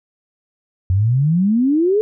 sine exponential sweep, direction up, 89.1 to 440 Hz, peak -12 dBFS, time 0.9-2.01 s, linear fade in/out 0 ms, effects none

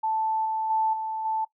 sine tone with level steps, 880 Hz, A5, in tune, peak -23 / -25 / -21 / -28 / -24 dBFS, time 0.03-1.45 s, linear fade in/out 10 ms, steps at 0.45 / 0.7 / 0.93 / 1.25 s, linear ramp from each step 5 ms, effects noise-tail reverb RT60 0.1 s tail -17 dB re dry

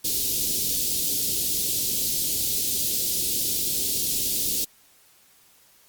white band-stop noise, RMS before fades -25 dBFS, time 0.04-4.65 s, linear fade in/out 10 ms, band 440 to 3500 Hz, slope 24 dB/octave, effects white hiss -57 dBFS RMS until 5.88 s + Opus 48 kbps

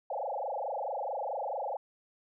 sine tone with frequency modulation, 688 Hz, F5, 26 cents flat, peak -32 dBFS, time 0.1-1.77 s, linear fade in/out 5 ms, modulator 24.6 Hz, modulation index 7, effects none

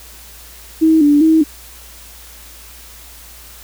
sine tone with vibrato, 305.1 Hz, D#4, 34 cents flat, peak -7 dBFS, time 0.81-1.44 s, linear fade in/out 20 ms, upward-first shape square, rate 2.5 Hz, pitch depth 79 cents each way, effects added 58 Hz sine -41 dBFS peak until 3.63 s + white hiss -39 dBFS RMS until 3.63 s

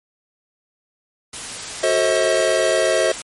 white noise, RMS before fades -30 dBFS, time 1.33-3.22 s, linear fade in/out 5 ms
square chord, F# diminished seventh, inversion none, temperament just, 370 / 444 / 532.8 / 639.4 Hz, F#4 / A4 / C5 / Eb5, 0 / +16 / +31 / +47 cents, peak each -24 / -25 / -21 / -19 dBFS, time 1.83-3.12 s, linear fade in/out 5 ms
effects MP3 48 kbps

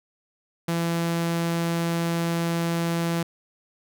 sawtooth tone, 168.3 Hz, E3, 36 cents sharp, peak -19 dBFS, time 0.68-3.23 s, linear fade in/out 5 ms, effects none

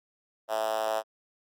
5% pulse tone with high-pass filter, 109.8 Hz, A2, 3 cents flat, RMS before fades -29 dBFS, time 0.48-1.03 s, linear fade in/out 50 ms, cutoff 630 Hz, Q 4.5, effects Opus 24 kbps

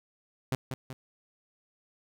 sawtooth tone with echo, 130.81 Hz, C3, in tune, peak -23 dBFS, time 0.52-0.55 s, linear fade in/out 0 ms, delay 190 ms, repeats 2, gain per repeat -6 dB, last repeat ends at 0.93 s, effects none

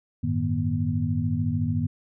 sine tone cluster, 95.1 / 108.7 / 154.1 / 240.9 Hz, F#2 / A2 / D#3 / B3, +48 / -21 / -16 / -43 cents, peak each -28 dBFS, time 0.23-1.87 s, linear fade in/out 10 ms, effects none

